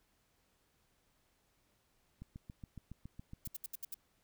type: click train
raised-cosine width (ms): 5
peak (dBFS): -35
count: 10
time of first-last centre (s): 2.22-3.473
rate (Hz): 7.18
type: noise bursts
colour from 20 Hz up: violet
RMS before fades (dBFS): -42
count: 6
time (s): 3.45-3.944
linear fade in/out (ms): 5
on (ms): 24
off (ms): 70
effects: pink hiss -75 dBFS RMS until 4.23 s